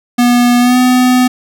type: tone with pitch glide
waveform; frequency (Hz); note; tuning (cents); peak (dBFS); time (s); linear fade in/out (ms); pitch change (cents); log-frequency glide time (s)
square; 242.9 to 251.5; B3 to B3; -29 to +32; -7; 0.18-1.28; 10; +61; 0.59-0.78
effects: none